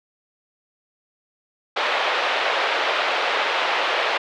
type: band-pass noise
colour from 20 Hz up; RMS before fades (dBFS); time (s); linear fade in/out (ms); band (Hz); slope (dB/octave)
pink; -22; 1.76-4.18; 10; 520 to 3600; 24
effects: none